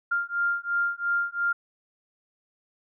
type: beating tone pair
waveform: sine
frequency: 1396.9 / 1399.8 Hz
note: F6 / F6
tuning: 0 / +4 cents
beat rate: 2.9 Hz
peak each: -27 dBFS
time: 0.11-1.53 s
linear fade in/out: 10 ms
effects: none